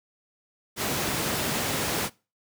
pink high-pass noise, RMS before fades -28 dBFS, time 0.76-2.1 s, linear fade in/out 50 ms, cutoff 120 Hz, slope 12 dB/octave, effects noise-tail reverb RT60 0.3 s tail -22 dB re dry

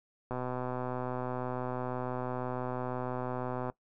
click train, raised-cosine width 1 ms, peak -22 dBFS, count 428, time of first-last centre 0.31-3.699 s, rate 126 Hz, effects noise-tail reverb RT60 0.1 s tail -19 dB re dry

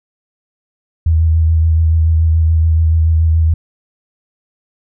sine tone with vibrato, 80.7 Hz, E2, 36 cents flat, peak -8 dBFS, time 1.06-3.54 s, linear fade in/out 5 ms, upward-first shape sine, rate 7 Hz, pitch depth 26 cents each way, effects none

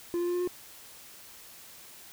triangle tone with pitch steps, 346.2 / 349.2 / 352.3 / 355.3 / 358.4 Hz, F4 / F4 / F4 / F4 / F4, -15 / 0 / +15 / +30 / +45 cents, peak -25 dBFS, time 0.14-0.475 s, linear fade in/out 0 ms, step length 67 ms, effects white hiss -50 dBFS RMS until 2.12 s

